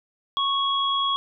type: tone pair together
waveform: sine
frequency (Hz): 1105 / 3324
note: C#6 / G#7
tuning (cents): -6 / +1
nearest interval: octave + perfect fifth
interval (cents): 1907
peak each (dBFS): -23 / -24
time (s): 0.37-1.16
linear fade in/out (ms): 0
effects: none